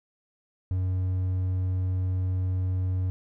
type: tone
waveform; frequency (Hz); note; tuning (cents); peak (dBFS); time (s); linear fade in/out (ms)
triangle; 92.5; F#2; 0; -22; 0.71-3.1; 0
effects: none